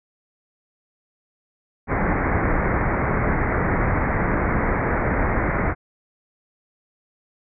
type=low-pass noise; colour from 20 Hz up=pink; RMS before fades=-21 dBFS; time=1.87-5.75 s; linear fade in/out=50 ms; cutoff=2200 Hz; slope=96 dB/octave; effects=none